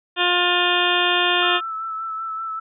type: harmonic tone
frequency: 354.4 Hz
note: F4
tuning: 25 cents sharp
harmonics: 1 / 2 / 3 / 4 / 5 / 7 / 8 / 9 / 10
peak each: -25 / -25 / -25 / -25 / -25 / -25 / -25 / -25 / -25 dBFS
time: 0.16-1.61 s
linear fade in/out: 50 ms
type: tone with vibrato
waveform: sine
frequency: 1318.5 Hz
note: E6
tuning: in tune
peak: -25 dBFS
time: 1.42-2.6 s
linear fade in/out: 10 ms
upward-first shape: sine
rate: 5.2 Hz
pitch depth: 23 cents each way
effects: none